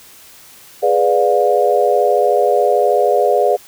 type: chord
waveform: sine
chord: G# diminished seventh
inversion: none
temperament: equal with one note detuned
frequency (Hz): 415.3 / 493.9 / 587.3 / 710.7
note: G#4 / B4 / D5 / F5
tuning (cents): 0 / 0 / 0 / +30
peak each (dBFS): -16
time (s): 0.82-3.57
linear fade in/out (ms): 20
effects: white hiss -42 dBFS RMS until 3.67 s